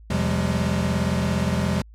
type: tone cluster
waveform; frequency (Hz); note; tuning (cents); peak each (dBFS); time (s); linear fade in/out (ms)
square; 83.6 / 128.9 / 171.1 / 190.7 / 208.1; E2 / C3 / F3 / G3 / G#3; +25 / -26 / -35 / -47 / +4; -28; 0.1-1.82; 5
effects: added 54 Hz sine -43 dBFS peak until 1.94 s + low-pass 10000 Hz 12 dB/octave